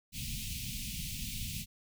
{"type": "band-stop noise", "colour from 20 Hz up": "pink", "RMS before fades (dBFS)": -39, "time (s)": [0.12, 1.66], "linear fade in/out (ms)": 50, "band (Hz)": [230, 2400], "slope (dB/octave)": 48, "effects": []}